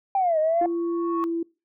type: linear two-way sweep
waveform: sine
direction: down then up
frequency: 798 to 613 to 709 Hz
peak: -18 dBFS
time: 0.15-0.66 s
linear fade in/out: 2 ms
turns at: 0.39 s
type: tone with exponential growth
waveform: sine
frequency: 1108.7 Hz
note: C#6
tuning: in tune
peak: -23 dBFS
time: 0.36-1.24 s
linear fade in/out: 0 ms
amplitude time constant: 190 ms
type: tone with pitch glide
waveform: sine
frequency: 339.7 to 334.4 Hz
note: F4 to E4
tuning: -48 to +25 cents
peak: -23 dBFS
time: 0.61-1.43 s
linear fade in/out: 5 ms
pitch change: -27 cents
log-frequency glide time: 1.11-1.17 s
effects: noise-tail reverb RT60 0.3 s tail -25 dB re dry + tanh soft clip ceiling -13 dBFS